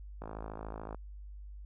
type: click train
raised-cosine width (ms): 1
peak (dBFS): -28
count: 40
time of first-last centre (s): 0.22-0.946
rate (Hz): 53.7
effects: added 50 Hz sine -44 dBFS peak until 1.65 s

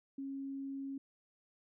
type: tone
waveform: sine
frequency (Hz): 273.2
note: C#4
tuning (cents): -25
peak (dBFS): -39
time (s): 0.18-0.98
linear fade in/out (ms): 5
effects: none

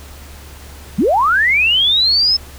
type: linear sweep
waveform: sine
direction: up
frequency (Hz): 156.7 to 5274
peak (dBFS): -10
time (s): 0.98-2.37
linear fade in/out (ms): 10
effects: added 71 Hz sine -35 dBFS peak until 2.58 s + pink hiss -39 dBFS RMS until 2.58 s

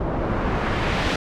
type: noise with low-pass filter sweep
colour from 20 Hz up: pink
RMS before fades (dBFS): -23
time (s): 0-1.16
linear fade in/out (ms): 5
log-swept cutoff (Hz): 710 to 3800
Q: 0.9
effects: none

